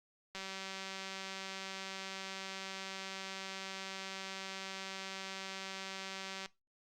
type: click train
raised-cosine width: 0.2 ms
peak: -26 dBFS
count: 1174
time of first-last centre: 0.35-6.459 s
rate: 192 Hz
effects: noise-tail reverb RT60 0.2 s tail -19 dB re dry + Opus 48 kbps